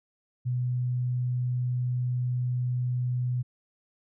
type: tone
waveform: sine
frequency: 124.4 Hz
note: B2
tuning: 13 cents sharp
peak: -25 dBFS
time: 0.45-3.43 s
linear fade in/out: 20 ms
effects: none